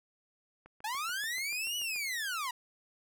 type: click train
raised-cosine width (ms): 0.5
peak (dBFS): -38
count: 10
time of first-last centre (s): 0.66-1.961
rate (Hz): 6.92
type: linear two-way sweep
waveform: sawtooth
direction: up then down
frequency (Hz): 814 to 2967 to 939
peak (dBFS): -30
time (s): 0.84-2.51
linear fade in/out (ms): 5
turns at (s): 1.77
effects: none